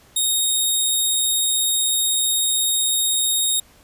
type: tone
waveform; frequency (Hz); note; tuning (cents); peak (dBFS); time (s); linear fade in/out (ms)
10% pulse; 3729; A#7; 0; -9; 0.16-3.6; 5
effects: pink hiss -52 dBFS RMS until 3.83 s + resampled to 32000 Hz